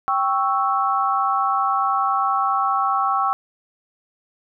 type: chord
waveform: sine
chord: C# diminished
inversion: second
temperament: equal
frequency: 784 / 1108.7 / 1318.5 Hz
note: G5 / C#6 / E6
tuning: 0 / 0 / 0 cents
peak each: -22 / -21 / -22 dBFS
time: 0.08-3.33 s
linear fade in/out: 0 ms
effects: none